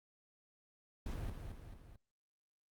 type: noise with echo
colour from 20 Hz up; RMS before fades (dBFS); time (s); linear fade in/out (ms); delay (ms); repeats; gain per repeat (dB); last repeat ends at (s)
brown; -41; 1.06-1.3; 2; 220; 3; -5; 1.96
effects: Opus 48 kbps